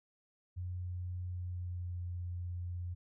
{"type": "tone with pitch glide", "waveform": "sine", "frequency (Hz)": [89.8, 88.36], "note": ["F2", "F2"], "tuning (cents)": [49, 21], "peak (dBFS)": -37, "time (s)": [0.56, 2.95], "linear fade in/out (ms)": 20, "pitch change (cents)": -28, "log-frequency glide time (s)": [1.3, 2.02], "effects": []}